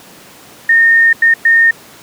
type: tone bursts at uneven times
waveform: sine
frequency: 1832 Hz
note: A#6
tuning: 31 cents flat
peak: -5 dBFS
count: 3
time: 0.69-1.13 / 1.22-1.34 / 1.45-1.71 s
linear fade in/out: 5 ms
effects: pink hiss -38 dBFS RMS until 2.02 s + high-pass 150 Hz 12 dB/octave